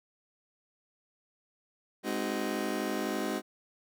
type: chord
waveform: 30% pulse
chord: Ab dominant seventh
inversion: none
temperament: just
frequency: 207.7 / 259.6 / 311.5 / 373.8 Hz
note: Ab3 / C4 / Eb4 / Gb4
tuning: 0 / -13 / +2 / +18 cents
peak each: -34 dBFS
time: 2.03-3.42 s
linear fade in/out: 50 ms
effects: none